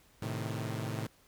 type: chord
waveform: sawtooth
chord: A diminished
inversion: none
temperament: equal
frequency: 110 / 130.81 / 155.56 Hz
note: A2 / C3 / Eb3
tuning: 0 / 0 / 0 cents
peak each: -33 / -36 / -37 dBFS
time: 0.22-1.07 s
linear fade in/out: 5 ms
effects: pink hiss -64 dBFS RMS until 1.27 s